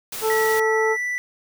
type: noise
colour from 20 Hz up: white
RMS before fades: -31 dBFS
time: 0.12-0.6 s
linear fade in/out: 5 ms
type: harmonic tone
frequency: 440 Hz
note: A4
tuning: in tune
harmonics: 1 / 2 / 3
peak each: -19 / -25 / -29 dBFS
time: 0.21-0.97 s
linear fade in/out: 50 ms
type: tone with pitch glide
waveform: triangle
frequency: 1935 to 1973.4 Hz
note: B6 to B6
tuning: -36 to -2 cents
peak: -21 dBFS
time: 0.3-1.18 s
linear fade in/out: 0 ms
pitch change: +34 cents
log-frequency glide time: 0.47-1.06 s
effects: none